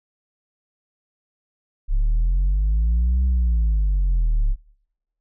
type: linear two-way sweep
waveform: sine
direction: up then down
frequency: 33.2 to 64.1 to 33.2 Hz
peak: -13 dBFS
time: 1.88-4.56 s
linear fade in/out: 50 ms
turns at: 3.24 s
effects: noise-tail reverb RT60 0.9 s tail -24 dB re dry + tanh soft clip ceiling -15 dBFS